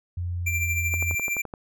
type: tone with pitch glide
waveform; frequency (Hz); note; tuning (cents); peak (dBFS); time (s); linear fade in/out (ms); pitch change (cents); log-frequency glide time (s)
sine; 88 to 87.34; F2 to F2; +14 to +1; -26; 0.17-1.15; 5; -13; 0.35-0.63
type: tone with tremolo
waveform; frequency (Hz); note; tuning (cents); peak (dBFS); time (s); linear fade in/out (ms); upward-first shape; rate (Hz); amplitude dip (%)
square; 2360; D7; +8; -23; 0.46-1.42; 10; triangle; 13; 60
type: click train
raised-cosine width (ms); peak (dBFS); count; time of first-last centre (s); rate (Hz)
1; -21; 8; 0.94-1.538; 11.7
effects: none